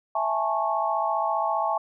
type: chord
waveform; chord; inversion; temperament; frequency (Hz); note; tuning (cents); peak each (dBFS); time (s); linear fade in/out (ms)
sine; A major seventh; second; just; 660 / 825 / 880 / 1100; E5 / G#5 / A5 / C#6; +2 / -12 / 0 / -14; -28; 0.15-1.78; 5
effects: none